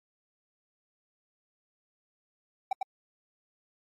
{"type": "tone with echo", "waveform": "triangle", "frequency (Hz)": 770, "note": "G5", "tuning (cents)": -31, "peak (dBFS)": -23, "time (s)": [2.71, 2.73], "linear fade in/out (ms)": 5, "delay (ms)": 100, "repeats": 1, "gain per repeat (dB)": -3, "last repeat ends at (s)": 2.83, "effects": ["AAC 48 kbps"]}